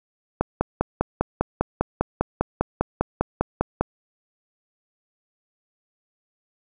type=click train; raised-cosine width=1 ms; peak=-5 dBFS; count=18; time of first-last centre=0.41-3.81 s; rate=5 Hz; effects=none